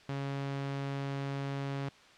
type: tone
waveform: sawtooth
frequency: 138.59 Hz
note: C#3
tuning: in tune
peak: -30 dBFS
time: 0.09-1.89 s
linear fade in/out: 2 ms
effects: white hiss -57 dBFS RMS until 2.17 s + low-pass 4000 Hz 12 dB/octave